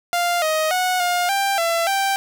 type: tone with pitch steps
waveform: sawtooth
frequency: 698 / 627 / 734 / 710 / 790 / 672 / 784 Hz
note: F5 / D#5 / F#5 / F5 / G5 / E5 / G5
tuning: -1 / +13 / -14 / +28 / +13 / +33 / 0 cents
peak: -14 dBFS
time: 0.13-2.16 s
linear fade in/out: 0 ms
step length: 290 ms
effects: 8-bit